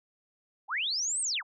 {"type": "linear two-way sweep", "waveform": "sine", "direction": "up then down", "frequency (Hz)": [697, 8740, 697], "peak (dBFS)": -28, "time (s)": [0.68, 1.43], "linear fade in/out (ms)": 50, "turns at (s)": 1.21, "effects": []}